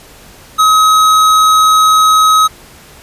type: tone with tanh clipping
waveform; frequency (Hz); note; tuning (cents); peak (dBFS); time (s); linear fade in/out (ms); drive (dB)
sine; 1272; D#6; +38; -7; 0.58-2.48; 20; 18
effects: pink hiss -38 dBFS RMS until 3.02 s + resampled to 32000 Hz